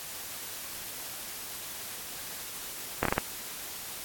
slowing click train, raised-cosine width 0.5 ms, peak -9 dBFS, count 5, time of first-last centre 3.03-3.18 s, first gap 23 ms, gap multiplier 1.34, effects white hiss -40 dBFS RMS until 4.04 s + AAC 64 kbps

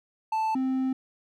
triangle tone pair in turn, 880 / 261.6 Hz, A5 / C4, 0 / 0 cents, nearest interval octave + major sixth, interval 2100 cents, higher first, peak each -22 dBFS, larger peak neither, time 0.32-0.55 / 0.55-0.93 s, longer second, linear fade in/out 5 ms, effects none

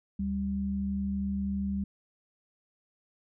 sine tone pair together, 74 / 197.27 Hz, D2 / G3, +14 / +11 cents, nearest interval octave + perfect fourth, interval 1697 cents, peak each -36 / -29 dBFS, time 0.19-1.84 s, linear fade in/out 5 ms, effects none

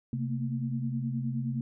sine tone cluster, 132.4 / 224.9 / 234.5 Hz, C3 / A3 / A#3, +21 / +38 / +11 cents, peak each -31 / -35 / -36 dBFS, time 0.13-1.61 s, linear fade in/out 2 ms, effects none

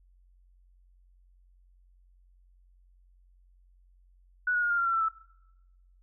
sine tone with pitch steps, 1474 / 1450.4 / 1427.1 / 1404.2 / 1381.7 / 1359.5 / 1337.7 / 1316.2 Hz, F#6 / F#6 / F6 / F6 / F6 / F6 / E6 / E6, -7 / -35 / +37 / +9 / -19 / -47 / +25 / -3 cents, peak -24 dBFS, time 4.47-5.086 s, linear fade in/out 5 ms, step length 77 ms, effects noise-tail reverb RT60 1.0 s tail -24 dB re dry + added 45 Hz sine -58 dBFS peak until 6.02 s

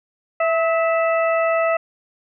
harmonic tone with a mistuned harmonic, 659.3 Hz, E5, in tune, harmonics 1 / 2 / 3 / 4, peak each -17 / -23 / -27 / -29 dBFS, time 0.4-1.77 s, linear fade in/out 5 ms, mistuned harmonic 2, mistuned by -39 cents, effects none

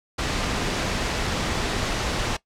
pink noise, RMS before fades -25 dBFS, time 0.18-2.37 s, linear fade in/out 10 ms, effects noise-tail reverb RT60 0.1 s tail -19 dB re dry + low-pass 6000 Hz 12 dB/octave

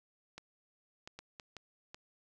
clicks, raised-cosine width 0.2 ms, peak -29 dBFS, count 6, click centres 0.38 / 1.075 / 1.19 / 1.398 / 1.567 / 1.945 s, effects none

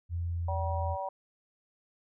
sine tone with pitch glide, 85.6 to 84.81 Hz, F2 to E2, -34 to +50 cents, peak -30 dBFS, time 0.09-0.97 s, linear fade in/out 50 ms, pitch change -16 cents, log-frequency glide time 0.28-0.79 s
harmonic tone, 191.7 Hz, G3, 38 cents flat, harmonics 3 / 4 / 5, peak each -37 / -37 / -37 dBFS, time 0.48-1.09 s, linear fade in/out 5 ms
effects none

